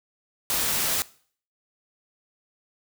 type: noise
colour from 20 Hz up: white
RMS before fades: -25 dBFS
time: 0.5-1.02 s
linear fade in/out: 0 ms
effects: noise-tail reverb RT60 0.5 s tail -20 dB re dry